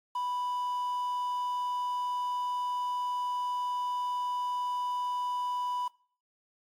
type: tone with quantisation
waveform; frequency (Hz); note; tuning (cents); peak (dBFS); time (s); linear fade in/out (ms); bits
triangle; 987.8; B5; 0; -28; 0.15-5.88; 5; 9
effects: noise-tail reverb RT60 0.5 s tail -23 dB re dry + AAC 64 kbps